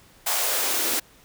white noise with high-pass filter sweep, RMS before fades -24 dBFS, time 0.26-1 s, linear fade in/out 10 ms, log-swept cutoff 770 to 260 Hz, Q 2.1, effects pink hiss -54 dBFS RMS until 1.24 s

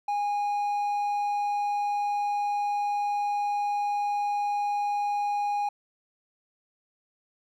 triangle tone, 821 Hz, G#5, 20 cents flat, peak -23 dBFS, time 0.08-5.69 s, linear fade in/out 5 ms, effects none

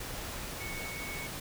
sine tone in noise, 2217 Hz, C#7, in tune, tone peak -41 dBFS, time 0.6-1.27 s, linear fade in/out 5 ms, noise pink, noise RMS -40 dBFS, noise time 0-1.4 s, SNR -4 dB, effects none

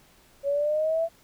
sine linear sweep, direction up, 554.4 to 670 Hz, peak -22 dBFS, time 0.43-1.09 s, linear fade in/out 50 ms, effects pink hiss -58 dBFS RMS until 1.23 s

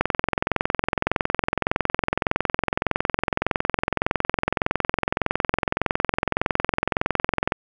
click train, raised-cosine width 0.5 ms, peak -4 dBFS, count 164, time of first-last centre 0.01-7.522 s, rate 21.7 Hz, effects none

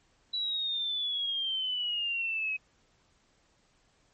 sine exponential sweep, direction down, 3951 to 2539 Hz, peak -29 dBFS, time 0.33-2.57 s, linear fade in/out 10 ms, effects pink hiss -68 dBFS RMS until 4.13 s + MP3 32 kbps

